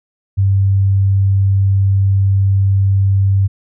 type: tone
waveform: sine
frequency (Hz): 97.7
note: G2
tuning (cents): -5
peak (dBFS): -9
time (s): 0.37-3.48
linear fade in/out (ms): 20
effects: none